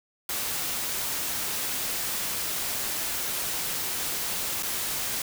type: noise with dropouts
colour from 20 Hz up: white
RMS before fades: -30 dBFS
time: 0.29-5.22 s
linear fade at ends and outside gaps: 2 ms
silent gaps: 4.626-4.631 s
effects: none